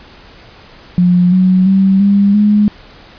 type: tone with pitch steps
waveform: sine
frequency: 178.1 / 185.23 / 192.66 / 200.4 / 208.4 Hz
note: F3 / F#3 / G3 / G3 / G#3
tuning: +34 / +2 / -30 / +38 / +6 cents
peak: -6 dBFS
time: 0.98-2.68 s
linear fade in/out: 0 ms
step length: 340 ms
effects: pink hiss -39 dBFS RMS until 3.18 s + resampled to 11025 Hz